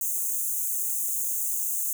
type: high-pass noise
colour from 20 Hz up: white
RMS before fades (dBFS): -28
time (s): 0.01-1.93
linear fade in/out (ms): 2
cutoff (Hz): 6300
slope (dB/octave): 96
effects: none